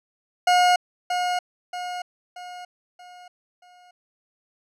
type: tone with echo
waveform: 40% pulse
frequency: 719 Hz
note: F#5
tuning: 50 cents flat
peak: -14 dBFS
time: 0.47-0.76 s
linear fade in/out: 5 ms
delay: 630 ms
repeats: 5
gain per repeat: -7 dB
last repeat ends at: 3.91 s
effects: low-pass 7000 Hz 12 dB/octave